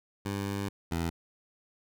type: tone pair in turn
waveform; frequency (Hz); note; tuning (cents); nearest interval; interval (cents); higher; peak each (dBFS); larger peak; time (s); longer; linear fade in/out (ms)
15% pulse; 99.6 / 83.75; G2 / E2; +28 / +28; minor third; 300; first; -25 / -23; second; 0.25-0.69 / 0.91-1.1; first; 10
effects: none